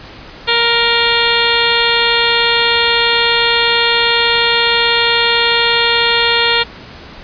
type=harmonic tone with a mistuned harmonic; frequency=468.2 Hz; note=A#4; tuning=8 cents sharp; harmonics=1 / 2 / 3 / 4 / 5 / 6 / 7 / 8 / 9; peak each=-19 / -19 / -19 / -19 / -19 / -19 / -19 / -19 / -19 dBFS; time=0.47-6.64 s; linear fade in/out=20 ms; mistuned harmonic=8; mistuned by=-55 cents; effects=pink hiss -34 dBFS RMS until 7.23 s + resampled to 11025 Hz